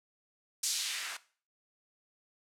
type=noise with band-pass filter sweep; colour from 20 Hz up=blue; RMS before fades=-35 dBFS; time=0.63-1.17 s; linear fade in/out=5 ms; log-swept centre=6300 to 1200 Hz; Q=1.2; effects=noise-tail reverb RT60 0.4 s tail -17 dB re dry + low-pass 11000 Hz 12 dB/octave